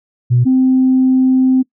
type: tone pair in turn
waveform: sine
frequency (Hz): 122.4 / 259.4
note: B2 / C4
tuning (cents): -15 / -15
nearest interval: octave + minor second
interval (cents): 1300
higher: second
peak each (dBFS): -7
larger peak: neither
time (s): 0.3-0.45 / 0.45-1.63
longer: second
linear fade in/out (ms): 20
effects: noise-tail reverb RT60 0.1 s tail -22 dB re dry + tanh soft clip ceiling -3 dBFS